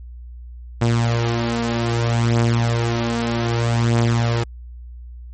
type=beating tone pair; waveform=sawtooth; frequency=116.54 / 117.17 Hz; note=A#2 / A#2; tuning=0 / +9 cents; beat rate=0.63 Hz; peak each=-18 / -14 dBFS; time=0.81-4.44 s; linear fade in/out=10 ms; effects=added 60 Hz sine -33 dBFS peak until 5.33 s + MP3 32 kbps